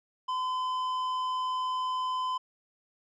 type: tone with tanh clipping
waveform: sine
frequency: 1019 Hz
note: C6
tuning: 46 cents flat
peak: -30 dBFS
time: 0.28-2.38 s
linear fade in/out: 10 ms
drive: 9 dB
effects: none